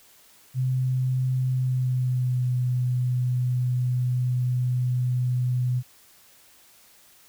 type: tone with pitch glide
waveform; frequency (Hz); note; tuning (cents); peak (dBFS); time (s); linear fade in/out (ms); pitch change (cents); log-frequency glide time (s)
sine; 128.7 to 124.96; C3 to B2; -28 to +21; -21; 0.54-5.83; 50; -51; 1.51-2.51
effects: white hiss -55 dBFS RMS until 7.28 s